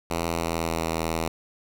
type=tone with pitch glide; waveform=5% pulse; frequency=83.9 to 81.7 Hz; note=E2 to E2; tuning=+31 to -15 cents; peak=-14 dBFS; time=0.1-1.28 s; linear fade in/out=5 ms; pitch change=-46 cents; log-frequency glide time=0.22-0.91 s; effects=none